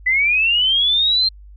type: linear sweep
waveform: sine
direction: up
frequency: 1975.5 to 4186 Hz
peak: -13 dBFS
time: 0.06-1.29 s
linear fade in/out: 10 ms
effects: added 50 Hz sine -38 dBFS peak until 1.56 s